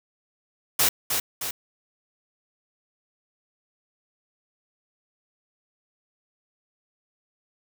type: noise with echo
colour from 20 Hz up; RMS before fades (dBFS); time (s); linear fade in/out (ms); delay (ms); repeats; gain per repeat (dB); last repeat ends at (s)
white; -20; 0.79-0.89; 5; 310; 2; -5; 1.51
effects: none